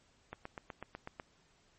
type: click train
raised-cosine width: 0.5 ms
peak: -27 dBFS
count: 8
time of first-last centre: 0.33-1.198 s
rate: 8.06 Hz
effects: pink hiss -69 dBFS RMS until 1.78 s + MP3 32 kbps